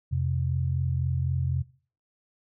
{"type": "tone pair together", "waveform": "sine", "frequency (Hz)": [87, 130.92], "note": ["F2", "C3"], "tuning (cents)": [-6, 1], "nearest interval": "perfect fifth", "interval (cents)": 707, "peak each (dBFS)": [-27, -26], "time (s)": [0.11, 1.63], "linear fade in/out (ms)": 20, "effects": ["noise-tail reverb RT60 0.4 s tail -19 dB re dry"]}